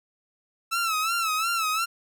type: tone with vibrato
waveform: sawtooth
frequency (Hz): 1318.5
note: E6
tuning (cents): 0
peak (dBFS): -20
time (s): 0.71-1.86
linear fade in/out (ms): 20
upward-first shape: sine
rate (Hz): 2.8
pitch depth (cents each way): 89
effects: none